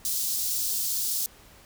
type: high-pass noise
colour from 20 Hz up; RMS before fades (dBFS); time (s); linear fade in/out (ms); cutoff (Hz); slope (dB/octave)
white; -28; 0.05-1.26; 0; 4200; 24
effects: pink hiss -53 dBFS RMS until 1.65 s